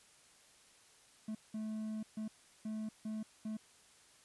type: tone bursts at uneven times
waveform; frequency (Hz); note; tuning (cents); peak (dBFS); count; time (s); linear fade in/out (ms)
triangle; 217; A3; -24; -36; 6; 1.28-1.35 / 1.54-2.03 / 2.17-2.28 / 2.65-2.89 / 3.05-3.23 / 3.45-3.57; 5
effects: white hiss -64 dBFS RMS until 4.24 s + resampled to 24000 Hz